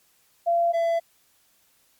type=tone pair in turn; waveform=sine / triangle; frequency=684 / 670.7 Hz; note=F5 / E5; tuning=-36 / +30 cents; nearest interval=unison; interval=34 cents; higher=first; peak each=-18 dBFS; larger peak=neither; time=0.46-0.73 / 0.73-1 s; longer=neither; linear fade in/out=20 ms; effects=white hiss -63 dBFS RMS until 1.99 s + MP3 96 kbps